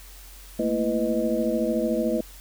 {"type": "tone cluster", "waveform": "sine", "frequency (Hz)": [220.7, 234.2, 333.4, 500, 621], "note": ["A3", "A#3", "E4", "B4", "D#5"], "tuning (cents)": [5, 8, 20, 21, -3], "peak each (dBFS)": -28, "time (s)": [0.59, 2.21], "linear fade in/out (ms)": 5, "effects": ["added 46 Hz sine -44 dBFS peak until 2.4 s", "white hiss -48 dBFS RMS until 2.4 s"]}